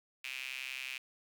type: tone with high-pass filter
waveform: sawtooth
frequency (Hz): 130.81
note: C3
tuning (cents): 0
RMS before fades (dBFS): -42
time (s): 0.24-0.98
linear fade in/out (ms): 5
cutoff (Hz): 2500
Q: 6.2
effects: none